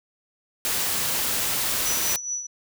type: noise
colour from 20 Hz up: white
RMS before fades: -25 dBFS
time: 0.65-2.16 s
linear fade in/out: 0 ms
type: tone with tremolo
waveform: sine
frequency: 5920 Hz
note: F#8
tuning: in tune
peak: -24 dBFS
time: 1.85-2.47 s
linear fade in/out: 10 ms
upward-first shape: triangle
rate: 4.7 Hz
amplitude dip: 70%
effects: none